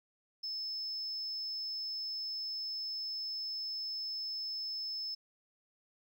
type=tone; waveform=sine; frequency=5240 Hz; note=E8; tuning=11 cents flat; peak=-35 dBFS; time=0.43-5.15 s; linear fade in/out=10 ms; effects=tanh soft clip ceiling -33 dBFS + 12-bit